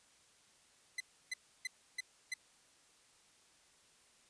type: tone bursts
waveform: sawtooth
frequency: 2031 Hz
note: B6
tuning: 48 cents sharp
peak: -33 dBFS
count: 5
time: 0.98-2.34 s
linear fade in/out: 5 ms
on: 24 ms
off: 310 ms
effects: white hiss -67 dBFS RMS until 4.29 s + resampled to 22050 Hz